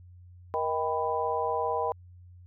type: harmonic tone with a mistuned harmonic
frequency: 157.7 Hz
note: D#3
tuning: 24 cents sharp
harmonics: 3 / 4 / 5 / 6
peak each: -31 / -33 / -32 / -31 dBFS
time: 0.54-1.92 s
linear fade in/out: 0 ms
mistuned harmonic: 6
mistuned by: +85 cents
effects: added 89 Hz sine -48 dBFS peak until 2.46 s